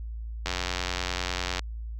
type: click train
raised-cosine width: 0.2 ms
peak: -11 dBFS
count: 103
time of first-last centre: 0.46-1.593 s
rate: 90 Hz
effects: added 56 Hz sine -33 dBFS peak until 1.99 s